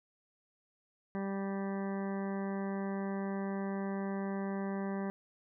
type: harmonic tone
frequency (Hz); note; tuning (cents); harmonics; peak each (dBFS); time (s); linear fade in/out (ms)
196; G3; 0; 1 / 2 / 3 / 4 / 5 / 6 / 8 / 9 / 10; -35 / -41 / -45 / -47 / -49 / -51 / -53 / -54 / -55; 1.15-5.1; 0
effects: none